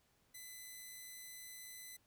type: tone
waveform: 5% pulse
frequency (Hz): 2011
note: B6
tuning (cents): +31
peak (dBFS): -40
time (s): 0.34-1.97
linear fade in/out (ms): 10
effects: pink hiss -75 dBFS RMS until 2.06 s